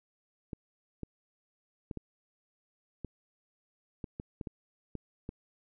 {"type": "clicks", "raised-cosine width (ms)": 3, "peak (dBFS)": -25, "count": 11, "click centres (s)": [0.532, 1.033, 1.912, 1.973, 3.047, 4.042, 4.199, 4.412, 4.472, 4.953, 5.291], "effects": []}